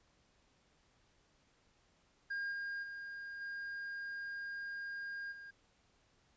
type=tone with level steps; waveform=triangle; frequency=1615 Hz; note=G#6; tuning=49 cents flat; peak=-35 / -37 / -42 / -39 / -47 dBFS; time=2.3-5.51 s; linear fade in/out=10 ms; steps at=2.51 / 2.82 / 3.4 / 5.31 s; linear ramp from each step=20 ms; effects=pink hiss -72 dBFS RMS until 6.36 s + resampled to 16000 Hz